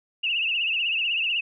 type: tone with vibrato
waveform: sine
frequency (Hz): 2730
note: F7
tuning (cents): -40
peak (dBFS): -22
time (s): 0.23-1.41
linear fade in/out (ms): 10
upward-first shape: triangle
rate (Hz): 16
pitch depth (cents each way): 130
effects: none